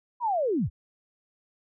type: linear sweep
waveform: sine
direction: down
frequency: 1005 to 46.25 Hz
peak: -23 dBFS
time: 0.2-0.7 s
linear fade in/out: 50 ms
effects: none